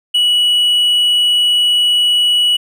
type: tone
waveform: triangle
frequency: 2935 Hz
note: F#7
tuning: 15 cents flat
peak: -8 dBFS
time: 0.14-2.57 s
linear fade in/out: 10 ms
effects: none